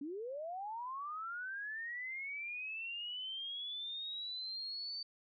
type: linear sweep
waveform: sine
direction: up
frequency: 268.9 to 4588 Hz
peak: -40 dBFS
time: 0.01-5.03 s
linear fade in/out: 5 ms
effects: none